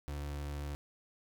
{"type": "tone", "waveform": "35% pulse", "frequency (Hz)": 72.2, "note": "D2", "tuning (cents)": -29, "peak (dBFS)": -36, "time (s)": [0.08, 0.75], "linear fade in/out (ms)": 0, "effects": []}